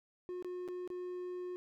triangle tone with dropouts, 360.4 Hz, F#4, 45 cents flat, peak -37 dBFS, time 0.29-1.56 s, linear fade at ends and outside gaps 0 ms, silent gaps 0.425-0.446 / 0.678-0.686 / 0.876-0.902 s, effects none

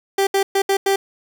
30% pulse tone bursts at uneven times, 392 Hz, G4, in tune, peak -12 dBFS, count 5, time 0.18-0.27 / 0.34-0.43 / 0.55-0.62 / 0.69-0.77 / 0.86-0.96 s, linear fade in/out 5 ms, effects none

